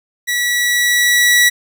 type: tone with level ramp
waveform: sawtooth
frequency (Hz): 1941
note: B6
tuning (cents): -31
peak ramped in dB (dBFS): -12 to -4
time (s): 0.27-1.5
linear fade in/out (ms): 20
effects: none